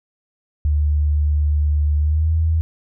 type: tone with pitch glide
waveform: sine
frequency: 74.3 to 80.56 Hz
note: D2 to E2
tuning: +21 to -39 cents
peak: -14 dBFS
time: 0.65-2.61 s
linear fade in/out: 0 ms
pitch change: +140 cents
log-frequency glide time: 2-2.32 s
effects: none